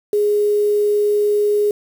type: tone with quantisation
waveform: sine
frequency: 415.3 Hz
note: G#4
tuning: in tune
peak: -13 dBFS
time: 0.13-1.71 s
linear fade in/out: 2 ms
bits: 6
effects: none